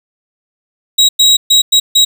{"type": "tone bursts at uneven times", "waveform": "35% pulse", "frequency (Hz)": 3831, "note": "A#7", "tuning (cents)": 47, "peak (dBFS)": -3, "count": 5, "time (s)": [[0.98, 1.09], [1.19, 1.37], [1.5, 1.62], [1.72, 1.8], [1.95, 2.05]], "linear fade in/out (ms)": 10, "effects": []}